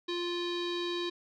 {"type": "tone with low-pass filter", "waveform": "square", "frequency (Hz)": 349.2, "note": "F4", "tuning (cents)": 0, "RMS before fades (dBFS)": -34, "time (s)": [0.08, 1.1], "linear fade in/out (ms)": 10, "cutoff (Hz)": 4000, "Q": 6, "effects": []}